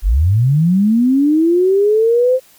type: linear sweep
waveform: sine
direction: up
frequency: 38.89 to 523.3 Hz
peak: -9 dBFS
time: 0.02-2.4 s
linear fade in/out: 50 ms
effects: white hiss -48 dBFS RMS until 2.58 s